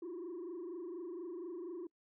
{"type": "tone with frequency modulation", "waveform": "sine", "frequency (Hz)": 349.2, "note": "F4", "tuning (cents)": 0, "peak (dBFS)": -39, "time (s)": [0.02, 1.87], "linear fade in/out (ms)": 5, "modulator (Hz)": 24.2, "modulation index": 1.1, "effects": ["noise-tail reverb RT60 0.1 s tail -25 dB re dry", "tanh soft clip ceiling -40 dBFS"]}